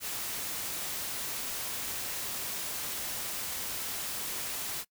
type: noise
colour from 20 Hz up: white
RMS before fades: -36 dBFS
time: 0-4.85 s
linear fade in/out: 50 ms
effects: noise-tail reverb RT60 0.1 s tail -23 dB re dry